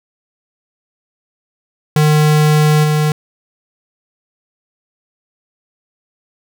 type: tone with level steps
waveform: square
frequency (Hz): 152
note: D#3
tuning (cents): -40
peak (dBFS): -9 / -12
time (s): 1.96-3.12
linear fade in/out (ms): 2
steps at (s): 2.83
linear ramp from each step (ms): 20
effects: none